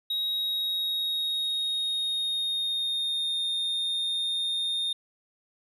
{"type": "tone with pitch glide", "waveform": "triangle", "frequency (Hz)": [3800, 3662], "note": ["A#7", "A#7"], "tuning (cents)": [33, -32], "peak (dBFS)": -25, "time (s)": [0.1, 4.93], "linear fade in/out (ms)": 5, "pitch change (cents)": -65, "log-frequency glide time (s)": [0.29, 3.42], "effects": []}